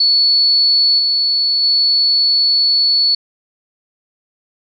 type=tone with level steps; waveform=sine; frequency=4425 Hz; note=C#8; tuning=4 cents flat; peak=-9 / -12 / -10 dBFS; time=0-3.15 s; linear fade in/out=5 ms; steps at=0.98 / 1.62 s; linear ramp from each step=20 ms; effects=none